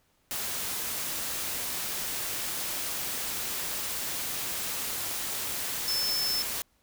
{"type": "tone in noise", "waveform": "sine", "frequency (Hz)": 5274, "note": "E8", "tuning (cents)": 0, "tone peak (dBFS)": -27, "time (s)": [5.88, 6.42], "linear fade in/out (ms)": 0, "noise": "white", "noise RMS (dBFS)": -33, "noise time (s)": [0.31, 6.62], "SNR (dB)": 3, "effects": ["pink hiss -69 dBFS RMS until 6.82 s"]}